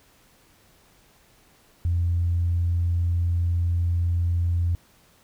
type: tone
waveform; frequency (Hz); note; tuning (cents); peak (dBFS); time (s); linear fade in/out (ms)
sine; 86.2; F2; -22; -19; 1.85-4.75; 0
effects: tanh soft clip ceiling -15 dBFS + pink hiss -58 dBFS RMS until 5.23 s